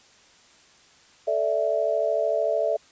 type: chord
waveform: sine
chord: A suspended fourth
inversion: none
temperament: just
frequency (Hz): 440 / 586.7 / 660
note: A4 / D5 / E5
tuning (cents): 0 / -2 / +2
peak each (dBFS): -28 / -25 / -24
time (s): 1.27-2.77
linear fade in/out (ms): 10
effects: white hiss -55 dBFS RMS until 2.91 s + resampled to 16000 Hz